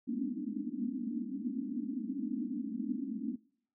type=band-pass noise; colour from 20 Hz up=pink; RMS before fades=-37 dBFS; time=0.07-3.36 s; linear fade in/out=5 ms; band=210 to 300 Hz; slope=96 dB/octave; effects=noise-tail reverb RT60 0.6 s tail -23 dB re dry